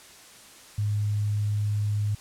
sine tone, 104.2 Hz, G#2, 6 cents sharp, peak -23 dBFS, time 0.78-2.15 s, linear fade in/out 5 ms, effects white hiss -49 dBFS RMS until 2.2 s + low-pass 10000 Hz 12 dB/octave

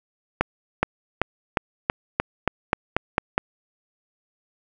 accelerating click train, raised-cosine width 0.5 ms, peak -3 dBFS, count 11, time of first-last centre 0.41-3.379 s, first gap 420 ms, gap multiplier 0.92, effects none

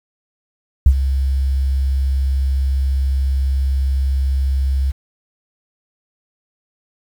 sine tone with ADSR envelope, 67.1 Hz, C2, 44 cents sharp, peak -3 dBFS, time 0.86-4.92 s, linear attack 4 ms, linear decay 67 ms, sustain -11 dB, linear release 19 ms, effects 7-bit

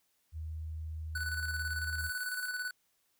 sine tone, 79 Hz, D#2, 27 cents sharp, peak -37 dBFS, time 0.32-2.11 s, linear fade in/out 50 ms
square tone with tremolo, 1490 Hz, F#6, 12 cents sharp, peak -34 dBFS, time 1.15-2.71 s, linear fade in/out 5 ms, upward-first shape square, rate 18 Hz, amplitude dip 45%
pink high-pass noise, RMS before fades -48 dBFS, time 1.99-2.48 s, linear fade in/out 2 ms, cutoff 8000 Hz, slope 48 dB/octave
effects white hiss -75 dBFS RMS until 3.19 s

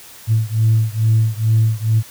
sine beating tone pair, 110 / 112.3 Hz, A2 / A2, 0 / +36 cents, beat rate 2.3 Hz, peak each -14 / -15 dBFS, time 0.27-2.03 s, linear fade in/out 50 ms, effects tanh soft clip ceiling -6 dBFS + white hiss -40 dBFS RMS until 2.1 s

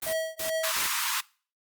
white noise bursts, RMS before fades -33 dBFS, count 3, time 0.02-0.87 s, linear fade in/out 5 ms, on 110 ms, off 260 ms
square tone with tremolo, 644 Hz, E5, 41 cents flat, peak -26 dBFS, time 0.06-0.72 s, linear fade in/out 10 ms, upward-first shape triangle, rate 2.5 Hz, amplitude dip 100%
pink high-pass noise, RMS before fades -29 dBFS, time 0.63-1.21 s, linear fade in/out 10 ms, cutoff 910 Hz, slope 96 dB/octave
effects noise-tail reverb RT60 0.4 s tail -23 dB re dry + Opus 32 kbps

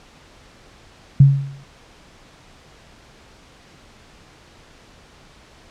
sine tone with exponential decay, 138.4 Hz, C#3, 2 cents flat, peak -3 dBFS, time 1.2-1.64 s, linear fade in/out 5 ms, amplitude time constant 94 ms, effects pink hiss -48 dBFS RMS until 5.7 s + low-pass 6000 Hz 12 dB/octave

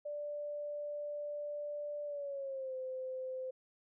sine tone with pitch glide, 587.3 to 517.2 Hz, D5 to C5, 0 to -20 cents, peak -38 dBFS, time 0.05-3.51 s, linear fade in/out 10 ms, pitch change -220 cents, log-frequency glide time 2.05-2.75 s, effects none

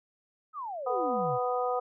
sine exponential sweep, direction down, 1318.5 to 115.1 Hz, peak -34 dBFS, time 0.53-1.39 s, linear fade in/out 50 ms
harmonic tone, 248.3 Hz, B3, 9 cents sharp, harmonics 2 / 3 / 4 / 5, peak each -30 / -31 / -38 / -34 dBFS, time 0.86-1.8 s, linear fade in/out 10 ms
effects none

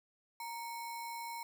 sine tone with sample-and-hold, 932.3 Hz, A#5, in tune, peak -40 dBFS, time 0.4-1.43 s, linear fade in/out 2 ms, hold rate 3150 Hz, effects none

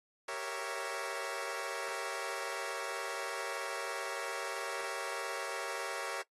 15% pulse chord, G diminished seventh, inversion none, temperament equal, 392 / 466.2 / 554.4 / 659.3 Hz, G4 / Bb4 / Db5 / Fb5, 0 / 0 / 0 / 0 cents, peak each -39 / -36 / -35 / -38 dBFS, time 0.28-6.22 s, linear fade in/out 5 ms, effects noise-tail reverb RT60 0.1 s tail -19 dB re dry + AAC 32 kbps

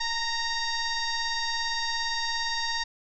sine tone with frequency modulation, 1864.7 Hz, A#6, in tune, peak -26 dBFS, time 0-2.84 s, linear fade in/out 10 ms, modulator 928 Hz, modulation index 3.9, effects none

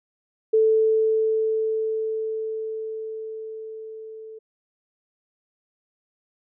sine tone with level ramp, 440 Hz, A4, in tune, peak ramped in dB -14 to -37 dBFS, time 0.53-4.39 s, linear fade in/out 10 ms, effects none

